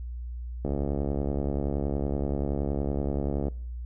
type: click train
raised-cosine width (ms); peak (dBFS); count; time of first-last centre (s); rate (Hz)
2; -16; 201; 0.65-3.483; 70.6
effects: noise-tail reverb RT60 0.6 s tail -24 dB re dry + added 60 Hz sine -33 dBFS peak until 3.85 s